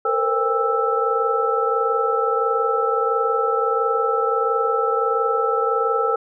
sine tone cluster, 454.2 / 475.7 / 520 / 802 / 1320 Hz, A#4 / A#4 / C5 / G5 / E6, -45 / +35 / -11 / +39 / +2 cents, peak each -22 / -27 / -26 / -26 / -21 dBFS, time 0.05-6.16 s, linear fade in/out 5 ms, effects none

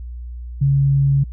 sine tone, 138.59 Hz, C#3, in tune, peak -12 dBFS, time 0.61-1.24 s, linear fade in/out 10 ms, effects added 60 Hz sine -28 dBFS peak until 1.32 s

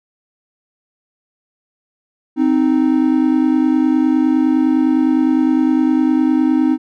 triangle tone pair together, 261.3 / 311.1 Hz, C4 / D#4, -2 / 0 cents, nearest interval minor third, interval 302 cents, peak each -12 dBFS, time 2.36-6.78 s, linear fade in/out 50 ms, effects none

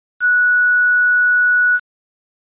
sine tone with quantisation, 1470 Hz, F#6, 12 cents flat, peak -10 dBFS, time 0.2-1.8 s, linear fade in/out 50 ms, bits 5, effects resampled to 8000 Hz

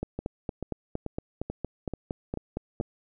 two click trains, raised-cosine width 2 ms, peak -19 / -17 dBFS, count 7 / 13, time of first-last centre 0.19-2.81 / 0.03-2.801 s, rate 2.29 / 4.33 Hz, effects none

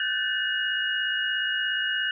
sine tone cluster, 1484 / 1541 / 1750 / 2881 Hz, F#6 / G6 / A6 / F#7, +5 / -30 / -10 / -47 cents, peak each -34 / -29 / -30 / -28 dBFS, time 0-2.11 s, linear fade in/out 2 ms, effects none

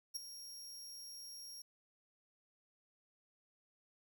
sawtooth tone with ADSR envelope, 5588 Hz, F8, in tune, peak -34 dBFS, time 0.14-1.62 s, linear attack 21 ms, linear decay 12 ms, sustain -12 dB, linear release 5 ms, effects 12-bit

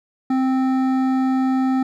sine tone with hard clipping, 261.6 Hz, C4, in tune, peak -18 dBFS, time 0.3-1.83 s, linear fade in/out 5 ms, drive 11 dB, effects none

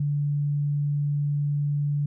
sine tone, 145.1 Hz, D3, 21 cents flat, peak -22 dBFS, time 0-2.06 s, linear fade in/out 5 ms, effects none

